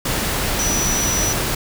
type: tone in noise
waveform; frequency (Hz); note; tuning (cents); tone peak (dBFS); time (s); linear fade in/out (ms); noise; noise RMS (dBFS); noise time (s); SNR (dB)
sine; 5900; F#8; -6; -20; 0.59-1.33; 5; pink; -21; 0.05-1.55; -2
effects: none